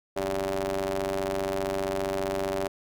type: ring-modulated tone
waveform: sawtooth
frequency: 95.1 Hz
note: F#2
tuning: 48 cents sharp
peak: -20 dBFS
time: 0.16-2.68 s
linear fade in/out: 10 ms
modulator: 487 Hz
effects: none